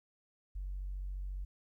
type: tone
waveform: sine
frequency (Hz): 47.12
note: F#1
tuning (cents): +32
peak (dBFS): -36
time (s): 0.55-1.45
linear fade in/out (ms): 10
effects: tanh soft clip ceiling -33 dBFS + 13-bit